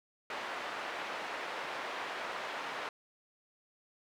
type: band-pass noise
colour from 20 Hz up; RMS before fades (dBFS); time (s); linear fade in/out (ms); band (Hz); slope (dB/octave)
pink; -40; 0.3-2.89; 2; 630 to 2400; 12
effects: none